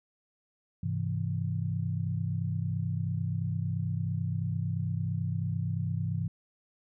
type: chord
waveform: sine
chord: Ab augmented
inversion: none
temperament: equal with one note detuned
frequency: 101.87 / 130.81 / 164.81 Hz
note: Ab2 / C3 / E3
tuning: -33 / 0 / 0 cents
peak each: -32 / -34 / -33 dBFS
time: 0.83-6.28 s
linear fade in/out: 5 ms
effects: none